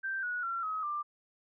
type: tone with pitch steps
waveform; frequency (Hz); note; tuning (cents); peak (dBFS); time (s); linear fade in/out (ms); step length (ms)
sine; 1566 / 1461.1 / 1363.3 / 1272 / 1186.8; G6 / F#6 / F6 / D#6 / D6; -2 / -22 / -42 / +38 / +18; -32; 0.03-1.03; 20; 200
effects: none